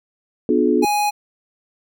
sine chord, B diminished seventh, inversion none, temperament just, 246.9 / 296.3 / 355.6 / 426.7 Hz, B3 / D4 / F4 / Ab4, 0 / +15 / +31 / +47 cents, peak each -19 dBFS, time 0.49-0.85 s, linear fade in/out 2 ms
square tone, 830.6 Hz, G#5, in tune, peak -17 dBFS, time 0.82-1.11 s, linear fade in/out 20 ms
effects none

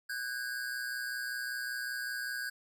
square tone pair together, 1501 / 1626.2 Hz, F#6 / G#6, +24 / -37 cents, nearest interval minor second, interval 139 cents, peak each -40 / -38 dBFS, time 0.09-2.5 s, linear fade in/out 10 ms, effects none

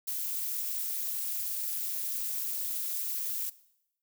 violet noise with amplitude modulation, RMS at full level -30 dBFS, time 0.07-3.5 s, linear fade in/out 10 ms, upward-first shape sine, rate 295 Hz, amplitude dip 85%, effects noise-tail reverb RT60 0.8 s tail -19 dB re dry

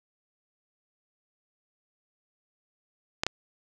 clicks, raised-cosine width 0.2 ms, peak -8 dBFS, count 2, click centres 3.235 / 3.266 s, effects none

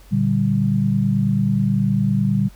sine chord, G minor, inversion first, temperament just, 117.6 / 147 / 196 Hz, Bb2 / D3 / G3, +16 / +2 / 0 cents, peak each -21 / -21 / -18 dBFS, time 0.11-2.49 s, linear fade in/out 20 ms, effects added 47 Hz sine -42 dBFS peak until 2.55 s + pink hiss -51 dBFS RMS until 2.55 s

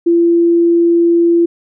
sine tone, 340.1 Hz, F4, 46 cents flat, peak -7 dBFS, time 0.06-1.46 s, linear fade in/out 10 ms, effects none

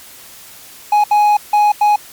triangle tone bursts at uneven times, 834 Hz, G#5, 7 cents sharp, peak -6 dBFS, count 4, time 0.92-1.04 / 1.11-1.37 / 1.53-1.72 / 1.81-1.96 s, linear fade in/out 5 ms, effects white hiss -38 dBFS RMS until 2.12 s + MP3 96 kbps

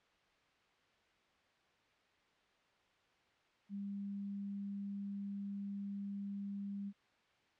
sine tone, 200 Hz, G3, 35 cents sharp, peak -40 dBFS, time 3.69-6.93 s, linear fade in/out 50 ms, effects white hiss -72 dBFS RMS until 7.59 s + low-pass 3000 Hz 12 dB/octave

